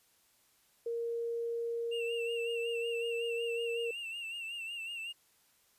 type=tone; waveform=sine; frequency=466.2 Hz; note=A#4; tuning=in tune; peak=-33 dBFS; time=0.86-3.91 s; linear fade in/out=5 ms
type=tone with vibrato; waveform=triangle; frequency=2740 Hz; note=F7; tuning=34 cents flat; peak=-37 dBFS; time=1.91-5.13 s; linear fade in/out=20 ms; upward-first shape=sine; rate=5.4 Hz; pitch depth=65 cents each way
effects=white hiss -69 dBFS RMS until 5.78 s + resampled to 32000 Hz